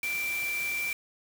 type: tone in noise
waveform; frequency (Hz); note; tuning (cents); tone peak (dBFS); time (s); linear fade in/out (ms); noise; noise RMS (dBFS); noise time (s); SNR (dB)
sine; 2349; D7; 0; -29; 0.03-0.93; 2; white; -39; 0.03-0.93; +7
effects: none